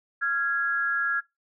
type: tone pair together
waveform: sine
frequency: 1383.6 / 1662 Hz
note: F6 / G#6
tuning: -17 / +1 cents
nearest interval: minor third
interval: 318 cents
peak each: -26 / -25 dBFS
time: 0.21-1.21 s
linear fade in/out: 20 ms
effects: noise-tail reverb RT60 0.2 s tail -21 dB re dry